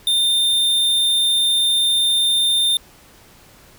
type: tone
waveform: square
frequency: 3615 Hz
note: A7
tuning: 46 cents sharp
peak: -15 dBFS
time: 0.07-2.77 s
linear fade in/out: 2 ms
effects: pink hiss -48 dBFS RMS until 3.78 s